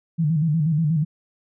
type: tone with vibrato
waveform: sine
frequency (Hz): 156.7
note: D#3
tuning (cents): +13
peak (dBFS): -17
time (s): 0.18-1.05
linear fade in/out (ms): 20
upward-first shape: square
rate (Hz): 8.3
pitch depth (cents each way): 90
effects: none